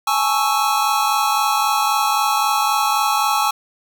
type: chord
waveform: square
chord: A major seventh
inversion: third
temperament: equal with one note detuned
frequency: 830.6 / 874.4 / 1108.7 / 1318.5 Hz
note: G#5 / A5 / C#6 / E6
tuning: 0 / -11 / 0 / 0 cents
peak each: -21 / -24 / -22 / -22 dBFS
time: 0.07-3.51 s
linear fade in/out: 5 ms
effects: none